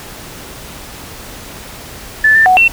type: tone with pitch steps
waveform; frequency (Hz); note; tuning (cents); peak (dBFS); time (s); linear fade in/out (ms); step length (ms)
sine; 1746 / 1781 / 741 / 2704; A6 / A6 / F#5 / E7; -14 / +21 / +2 / +43; -5; 2.24-2.68; 5; 110
effects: pink hiss -31 dBFS RMS until 2.72 s